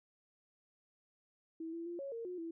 sine tone with pitch steps, 325.4 / 334.8 / 345.4 / 553 / 460.9 / 360.6 / 331.1 Hz, E4 / E4 / F4 / C#5 / A#4 / F#4 / E4, -22 / +27 / -19 / -4 / -20 / -45 / +8 cents, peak -40 dBFS, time 1.6-2.51 s, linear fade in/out 5 ms, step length 130 ms, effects none

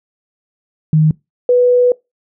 sine tone pair in turn, 155.56 / 492.9 Hz, D#3 / B4, 0 / -3 cents, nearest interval octave + minor sixth, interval 1997 cents, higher second, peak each -7 dBFS, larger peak neither, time 0.93-1.11 / 1.49-1.92 s, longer second, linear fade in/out 2 ms, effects noise-tail reverb RT60 0.2 s tail -23 dB re dry

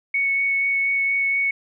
sine tone with vibrato, 2217 Hz, C#7, in tune, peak -18 dBFS, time 0.14-1.51 s, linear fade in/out 5 ms, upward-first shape sine, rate 4.2 Hz, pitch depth 8 cents each way, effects none

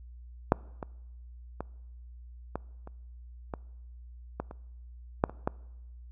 clicks, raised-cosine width 1 ms, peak -6 / -21 / -20 / -18 / -30 / -20 / -18 / -28 / -8 / -27 / -13 dBFS, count 11, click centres 0.521 / 0.828 / 1.606 / 2.556 / 2.874 / 3.538 / 4.4 / 4.511 / 5.239 / 5.296 / 5.475 s, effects noise-tail reverb RT60 1.0 s tail -24 dB re dry + added 60 Hz sine -45 dBFS peak until 6.11 s

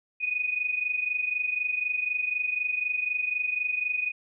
sine tone pair together, 2480 / 2504 Hz, D#7 / D#7, -6 / +10 cents, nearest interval unison, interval 16 cents, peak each -27 / -31 dBFS, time 0.2-4.12 s, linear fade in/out 20 ms, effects none

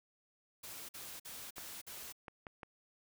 white noise bursts, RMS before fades -48 dBFS, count 5, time 0.63-2.126 s, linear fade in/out 10 ms, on 260 ms, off 49 ms
clicks, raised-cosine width 0.5 ms, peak -31 dBFS, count 4, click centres 1.582 / 2.282 / 2.468 / 2.632 s
effects none

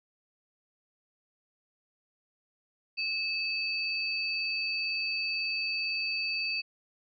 sine tone pair together, 2603 / 4579 Hz, E7 / D8, -22 / -45 cents, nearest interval minor seventh, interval 977 cents, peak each -31 / -33 dBFS, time 2.97-6.62 s, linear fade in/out 20 ms, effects none

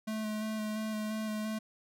square tone with vibrato, 215.9 Hz, A3, 33 cents flat, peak -34 dBFS, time 0.07-1.59 s, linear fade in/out 10 ms, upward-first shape square, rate 2.9 Hz, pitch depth 14 cents each way, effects none

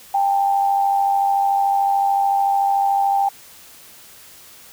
sine tone pair together, 794 / 887.6 Hz, G5 / A5, +22 / +15 cents, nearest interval major second, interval 193 cents, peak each -15 / -25 dBFS, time 0.14-3.29 s, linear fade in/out 5 ms, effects white hiss -44 dBFS RMS until 4.72 s

